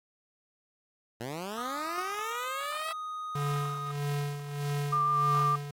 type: linear sweep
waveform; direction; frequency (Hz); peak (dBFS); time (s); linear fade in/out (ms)
10% pulse; up; 110 to 659.3; -27; 1.2-2.93; 10
type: tone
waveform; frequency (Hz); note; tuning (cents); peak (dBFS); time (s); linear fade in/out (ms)
triangle; 1244.5; D#6; 0; -33; 1.57-3.92; 10
type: tone with tremolo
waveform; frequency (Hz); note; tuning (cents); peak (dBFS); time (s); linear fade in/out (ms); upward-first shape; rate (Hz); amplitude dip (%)
square; 144.1; D3; -33; -29; 3.35-5.71; 5; sine; 1.6; 65
type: tone with vibrato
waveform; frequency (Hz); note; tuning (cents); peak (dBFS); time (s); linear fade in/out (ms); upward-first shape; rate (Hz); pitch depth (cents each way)
sine; 1189; D6; +21; -24; 4.92-5.56; 10; sine; 6.6; 14
effects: AAC 64 kbps